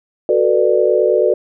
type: chord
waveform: sine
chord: B minor seventh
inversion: second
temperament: just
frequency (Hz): 370.4 / 444.5 / 493.9 / 592.7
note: F#4 / A4 / B4 / D5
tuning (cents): +2 / +18 / 0 / +16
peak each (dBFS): -16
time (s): 0.29-1.34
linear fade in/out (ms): 2
effects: none